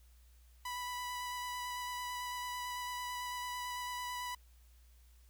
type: tone with vibrato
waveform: sawtooth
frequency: 987.8 Hz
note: B5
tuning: in tune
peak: -35 dBFS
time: 0.65-4.35 s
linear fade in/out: 5 ms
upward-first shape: square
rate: 9 Hz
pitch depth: 9 cents each way
effects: added 60 Hz sine -59 dBFS peak until 5.29 s + white hiss -71 dBFS RMS until 5.29 s